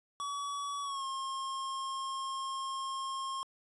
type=tone with pitch glide; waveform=square; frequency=1136 to 1072.2 Hz; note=C#6 to C6; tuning=+42 to +42 cents; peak=-36 dBFS; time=0.2-3.43 s; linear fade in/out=0 ms; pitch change=-100 cents; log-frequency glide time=0.82-1.05 s; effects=resampled to 24000 Hz + 11-bit